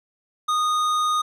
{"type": "tone with tanh clipping", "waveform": "triangle", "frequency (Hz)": 1235, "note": "D#6", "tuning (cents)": -13, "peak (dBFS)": -21, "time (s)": [0.48, 1.22], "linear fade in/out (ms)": 10, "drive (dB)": 18, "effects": []}